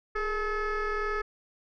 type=tone with frequency modulation; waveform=sine; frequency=851 Hz; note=G#5; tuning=42 cents sharp; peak=-25 dBFS; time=0.15-1.22 s; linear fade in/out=10 ms; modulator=436 Hz; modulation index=2.2; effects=tanh soft clip ceiling -26 dBFS